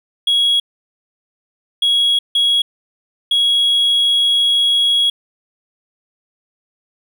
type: tone bursts at uneven times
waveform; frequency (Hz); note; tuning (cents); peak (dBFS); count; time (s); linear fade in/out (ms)
triangle; 3322; G#7; 0; -9; 4; 0.27-0.6 / 1.82-2.19 / 2.35-2.62 / 3.31-5.1; 5
effects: tanh soft clip ceiling -6 dBFS